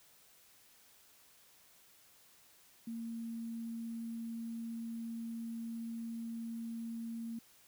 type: tone with sample-and-hold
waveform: sine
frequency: 229.3 Hz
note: A#3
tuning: 28 cents flat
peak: -39 dBFS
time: 2.87-7.39 s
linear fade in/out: 5 ms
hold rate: 11025 Hz
effects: white hiss -64 dBFS RMS until 7.67 s